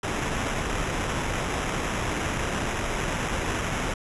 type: noise with sample-and-hold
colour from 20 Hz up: pink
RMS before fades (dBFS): -28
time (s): 0.03-3.94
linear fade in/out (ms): 5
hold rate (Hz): 4410
effects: resampled to 24000 Hz